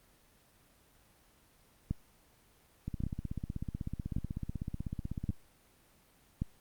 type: two click trains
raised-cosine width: 5 ms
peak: -20 / -24 dBFS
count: 5 / 40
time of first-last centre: 1.91-6.42 / 2.88-5.302 s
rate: 0.887 / 16.1 Hz
effects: pink hiss -65 dBFS RMS until 6.6 s + Opus 24 kbps